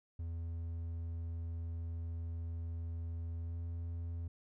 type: tone with pitch glide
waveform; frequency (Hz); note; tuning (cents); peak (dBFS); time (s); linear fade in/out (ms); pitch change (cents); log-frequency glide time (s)
triangle; 83.4 to 84.42; E2 to E2; +21 to +42; -36; 0.19-4.28; 5; +21; 3.43-3.56
effects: none

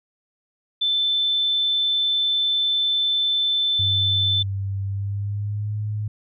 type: tone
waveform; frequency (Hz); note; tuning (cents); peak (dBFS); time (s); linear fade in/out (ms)
sine; 3530; A7; +5; -18; 0.81-4.43; 10
type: tone with pitch glide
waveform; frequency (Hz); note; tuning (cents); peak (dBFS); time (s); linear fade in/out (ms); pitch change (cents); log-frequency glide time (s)
sine; 98 to 105.64; G2 to G#2; 0 to +30; -23; 3.79-6.08; 5; +130; 4.84-5.77
effects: none

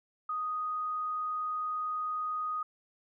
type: tone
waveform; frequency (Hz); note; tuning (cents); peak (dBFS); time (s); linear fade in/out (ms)
sine; 1244.5; D#6; 0; -31; 0.29-2.63; 5
effects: none

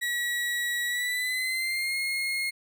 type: tone with pitch glide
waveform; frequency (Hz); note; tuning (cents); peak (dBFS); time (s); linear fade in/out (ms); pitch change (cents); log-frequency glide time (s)
35% pulse; 1926 to 2149; B6 to C7; -44 to +46; -25; 0.01-2.51; 20; +190; 0.85-1.97
effects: none

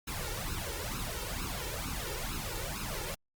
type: noise with flanger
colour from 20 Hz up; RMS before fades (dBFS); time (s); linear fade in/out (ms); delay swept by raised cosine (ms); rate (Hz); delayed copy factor
pink; -37; 0.07-3.15; 10; 0.75 to 2.25; 2.2; +0.85
effects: Opus 48 kbps

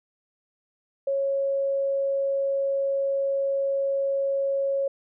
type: tone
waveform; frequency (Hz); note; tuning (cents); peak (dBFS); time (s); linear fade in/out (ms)
sine; 550; C#5; -14; -22; 1.07-4.88; 5
effects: none

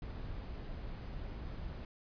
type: noise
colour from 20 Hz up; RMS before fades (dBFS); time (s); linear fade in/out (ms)
brown; -43; 0.02-1.85; 2
effects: resampled to 11025 Hz

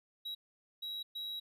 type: tone bursts at uneven times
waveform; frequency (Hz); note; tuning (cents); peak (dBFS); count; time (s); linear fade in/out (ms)
triangle; 3865; B7; -38; -37; 3; 0.25-0.35 / 0.82-1.03 / 1.15-1.4; 10
effects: none

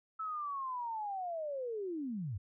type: linear sweep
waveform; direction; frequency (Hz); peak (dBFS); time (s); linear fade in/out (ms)
sine; down; 1315 to 85; -36; 0.19-2.38; 10
effects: none

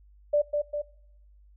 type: tone with echo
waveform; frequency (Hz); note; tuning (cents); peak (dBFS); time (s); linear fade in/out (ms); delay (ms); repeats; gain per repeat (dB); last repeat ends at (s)
sine; 588; D5; +2; -19; 0.33-0.42; 10; 200; 2; -4; 0.82
effects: noise-tail reverb RT60 0.8 s tail -23 dB re dry + added 50 Hz sine -53 dBFS peak until 1.56 s

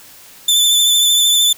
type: tone with vibrato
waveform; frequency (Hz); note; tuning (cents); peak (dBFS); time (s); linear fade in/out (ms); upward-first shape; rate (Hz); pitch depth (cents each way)
sawtooth; 3520; A7; 0; -7; 0.48-1.53; 5; triangle; 13; 35
effects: white hiss -41 dBFS RMS until 1.57 s

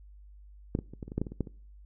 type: clicks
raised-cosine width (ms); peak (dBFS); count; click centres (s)
3; -14 / -20 / -30 / -25 / -30 / -26 / -16 / -16 / -26 / -28 / -16 / -29; 12; 0.751 / 0.789 / 0.936 / 1.028 / 1.08 / 1.119 / 1.18 / 1.216 / 1.268 / 1.32 / 1.407 / 1.472
effects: noise-tail reverb RT60 0.5 s tail -23 dB re dry + added 50 Hz sine -49 dBFS peak until 1.85 s

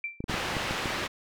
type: tone with exponential decay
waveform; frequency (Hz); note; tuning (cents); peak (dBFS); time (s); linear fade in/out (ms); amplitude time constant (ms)
sine; 2349; D7; 0; -27; 0.04-0.24; 2; 43
type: clicks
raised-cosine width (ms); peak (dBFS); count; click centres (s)
3; -20; 7; 0.205 / 0.241 / 0.297 / 0.342 / 0.568 / 0.71 / 0.858
type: low-pass noise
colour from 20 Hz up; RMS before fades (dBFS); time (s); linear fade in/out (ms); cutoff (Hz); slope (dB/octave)
white; -32; 0.28-1.08; 20; 2700; 12
effects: none

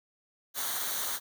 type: noise with comb filter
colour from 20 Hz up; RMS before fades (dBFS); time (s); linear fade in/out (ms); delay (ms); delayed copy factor
white; -33; 0.54-1.2; 50; 0.39; -0.65
effects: none

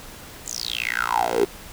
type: tone with high-pass filter sweep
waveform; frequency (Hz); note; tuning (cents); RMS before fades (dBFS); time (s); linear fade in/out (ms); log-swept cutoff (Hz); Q
10% pulse; 58.7; A#1; +13; -24; 0.46-1.45; 5; 7500 to 370; 9.6
effects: pink hiss -41 dBFS RMS until 1.72 s

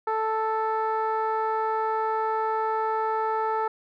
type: tone with low-pass filter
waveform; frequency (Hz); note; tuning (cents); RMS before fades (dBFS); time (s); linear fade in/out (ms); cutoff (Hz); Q
15% pulse; 440; A4; 0; -26; 0.07-3.68; 5; 1100; 1.8
effects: none

